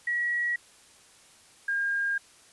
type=tone pair in turn; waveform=sine; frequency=1919 / 1613.7 Hz; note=A#6 / G6; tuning=+50 / +50 cents; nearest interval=minor third; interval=300 cents; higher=first; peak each=-25 dBFS; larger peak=neither; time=0.07-0.56 / 1.68-2.18 s; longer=second; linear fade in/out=5 ms; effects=white hiss -56 dBFS RMS until 2.52 s + resampled to 24000 Hz